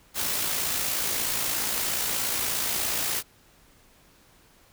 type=noise with amplitude modulation; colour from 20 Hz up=white; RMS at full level=-26 dBFS; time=0.14-3.23 s; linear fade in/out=50 ms; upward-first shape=sine; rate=56.9 Hz; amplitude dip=35%; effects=pink hiss -58 dBFS RMS until 4.72 s